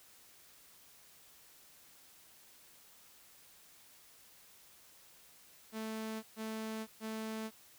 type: tone bursts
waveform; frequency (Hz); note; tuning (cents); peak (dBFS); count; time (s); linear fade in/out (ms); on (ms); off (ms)
sawtooth; 220; A3; 0; -35; 3; 5.72-7.51; 50; 510; 130
effects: white hiss -61 dBFS RMS until 7.78 s